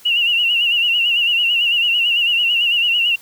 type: tone with vibrato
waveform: sine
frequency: 2818 Hz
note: F7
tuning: 15 cents sharp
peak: -13 dBFS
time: 0.05-3.16 s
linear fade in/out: 10 ms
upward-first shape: sine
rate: 9 Hz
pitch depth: 73 cents each way
effects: white hiss -45 dBFS RMS until 3.21 s